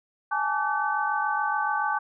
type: tone cluster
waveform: sine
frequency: 828 / 875 / 1156 / 1522 Hz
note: G#5 / A5 / D6 / F#6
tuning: -5 / -10 / -28 / +48 cents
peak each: -29 dBFS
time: 0.31-1.99 s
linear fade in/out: 10 ms
effects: none